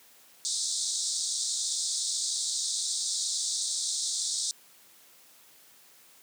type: band-pass noise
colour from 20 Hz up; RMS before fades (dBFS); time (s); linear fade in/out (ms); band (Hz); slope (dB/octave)
white; -31; 0.45-4.51; 0; 3600 to 8900; 96
effects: white hiss -57 dBFS RMS until 6.22 s + high-pass 150 Hz 12 dB/octave